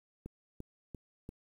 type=click train; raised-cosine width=3 ms; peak=-30 dBFS; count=4; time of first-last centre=0.26-1.291 s; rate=2.91 Hz; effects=10-bit